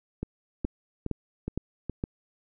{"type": "two click trains", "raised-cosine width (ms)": 3, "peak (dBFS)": [-16, -18], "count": [4, 5], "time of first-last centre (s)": [[0.65, 2.039], [0.23, 1.897]], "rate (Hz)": [2.16, 2.4], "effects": []}